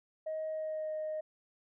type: tone with pitch glide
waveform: sine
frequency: 629 to 620.3 Hz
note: D#5 to D#5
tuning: +19 to -5 cents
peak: -33 dBFS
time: 0.26-1.21 s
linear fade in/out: 10 ms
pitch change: -24 cents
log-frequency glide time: 0.49-0.93 s
effects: tanh soft clip ceiling -31 dBFS